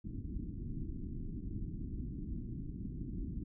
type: low-pass noise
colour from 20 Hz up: pink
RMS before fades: -41 dBFS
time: 0.04-3.44 s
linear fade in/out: 10 ms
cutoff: 320 Hz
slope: 48 dB/octave
effects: none